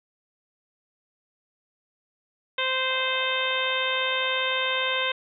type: harmonic tone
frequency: 520 Hz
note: C5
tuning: 11 cents flat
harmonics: 1 / 2 / 3 / 4 / 5 / 6 / 7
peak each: -31 / -31 / -31 / -31 / -31 / -31 / -31 dBFS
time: 2.58-5.12 s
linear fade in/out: 5 ms
type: band-pass noise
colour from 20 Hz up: pink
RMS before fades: -47 dBFS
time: 2.9-5.03 s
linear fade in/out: 5 ms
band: 490 to 1200 Hz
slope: 48 dB/octave
effects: none